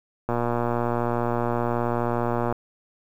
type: click train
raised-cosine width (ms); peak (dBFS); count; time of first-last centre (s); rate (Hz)
1; -11; 267; 0.29-2.525; 119
effects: 8-bit